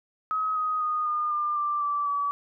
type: tone with pitch steps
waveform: sine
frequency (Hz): 1272 / 1253 / 1234.4 / 1216 / 1197.8 / 1180 / 1162.4 / 1145.1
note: D#6 / D#6 / D#6 / D#6 / D6 / D6 / D6 / D6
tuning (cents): +38 / +12 / -14 / -40 / +34 / +8 / -18 / -44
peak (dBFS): -24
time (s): 0.31-2.31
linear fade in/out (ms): 0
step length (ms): 250
effects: none